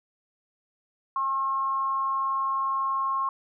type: tone with amplitude modulation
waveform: sine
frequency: 1078 Hz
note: C#6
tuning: 49 cents flat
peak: -22 dBFS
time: 1.16-3.29 s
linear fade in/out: 2 ms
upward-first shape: sine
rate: 261 Hz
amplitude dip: 40%
effects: none